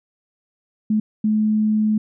sine tone bursts at uneven times, 214.7 Hz, A3, 42 cents flat, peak -15 dBFS, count 2, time 0.9-1 / 1.24-1.98 s, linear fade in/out 5 ms, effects none

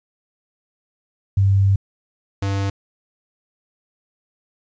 sine / square tone pair in turn, 98 / 98.57 Hz, G2 / G2, 0 / +10 cents, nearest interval unison, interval 10 cents, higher second, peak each -12 / -20 dBFS, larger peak first, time 1.37-1.76 / 2.42-2.7 s, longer first, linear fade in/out 5 ms, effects resampled to 16000 Hz + 9-bit

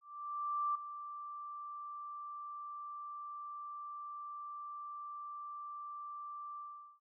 sine tone with ADSR envelope, 1174.7 Hz, D6, in tune, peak -31 dBFS, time 0.01-7 s, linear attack 740 ms, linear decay 6 ms, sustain -12 dB, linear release 420 ms, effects none

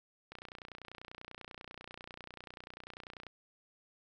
click train, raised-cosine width 0.3 ms, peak -30 dBFS, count 90, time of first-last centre 0.32-3.267 s, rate 30.2 Hz, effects none

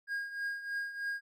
triangle tone with tremolo, 1628 Hz, G#6, 35 cents flat, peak -30 dBFS, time 0.07-1.21 s, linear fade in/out 50 ms, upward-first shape triangle, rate 3.2 Hz, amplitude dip 75%, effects none

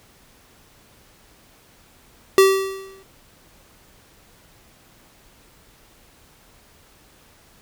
square tone with exponential decay, 386.1 Hz, G4, 26 cents flat, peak -8 dBFS, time 2.38-3.03 s, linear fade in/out 1 ms, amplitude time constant 140 ms, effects pink hiss -53 dBFS RMS until 7.61 s

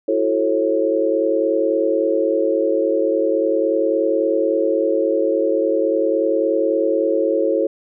sine chord, F# minor seventh, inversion third, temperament equal with one note detuned, 329.6 / 370 / 440 / 543.6 Hz, E4 / F#4 / A4 / C#5, 0 / 0 / 0 / -34 cents, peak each -21 / -24 / -20 / -19 dBFS, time 0.08-7.67 s, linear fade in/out 5 ms, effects none

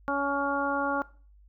harmonic tone, 280.7 Hz, C#4, 22 cents sharp, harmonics 1 / 2 / 3 / 4 / 5, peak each -32 / -32 / -32 / -32 / -32 dBFS, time 0.08-1.02 s, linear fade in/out 0 ms, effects noise-tail reverb RT60 0.4 s tail -19 dB re dry + added 50 Hz sine -53 dBFS peak until 1.48 s

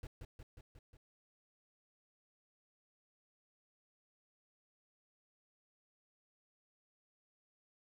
brown noise with echo, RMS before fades -45 dBFS, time 0.03-0.07 s, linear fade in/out 2 ms, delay 180 ms, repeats 5, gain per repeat -3 dB, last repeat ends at 0.97 s, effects none

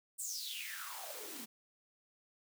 white noise with high-pass filter sweep, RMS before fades -44 dBFS, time 0.18-1.46 s, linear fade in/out 20 ms, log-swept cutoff 8700 to 210 Hz, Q 7.7, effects none

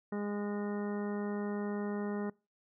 harmonic tone with a mistuned harmonic, 205.4 Hz, G#3, 19 cents flat, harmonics 1 / 2 / 3 / 4 / 5 / 6 / 7 / 9, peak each -35 / -39 / -47 / -48 / -51 / -52 / -52 / -52 dBFS, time 0.12-2.3 s, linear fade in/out 5 ms, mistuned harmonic 7, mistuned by +18 cents, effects noise-tail reverb RT60 0.3 s tail -25 dB re dry

